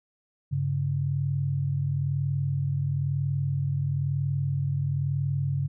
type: tone pair together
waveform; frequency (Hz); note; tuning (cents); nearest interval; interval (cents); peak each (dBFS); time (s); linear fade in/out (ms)
sine; 98.99 / 140; G2 / C#3; +17 / +18; tritone; 601; -30 / -25; 0.51-5.68; 20
effects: none